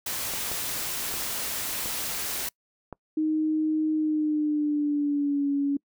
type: noise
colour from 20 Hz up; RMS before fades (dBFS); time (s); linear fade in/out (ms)
white; -31; 0.06-2.49; 5
type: clicks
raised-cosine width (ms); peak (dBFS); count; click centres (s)
1; -23; 5; 0.337 / 0.516 / 1.14 / 1.859 / 2.927
type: tone with pitch glide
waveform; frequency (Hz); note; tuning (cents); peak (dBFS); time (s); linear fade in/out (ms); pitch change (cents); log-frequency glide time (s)
sine; 311.1 to 282; D#4 to C#4; 0 to +30; -22; 3.17-5.77; 5; -170; 3.93-5.49
effects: noise-tail reverb RT60 0.1 s tail -26 dB re dry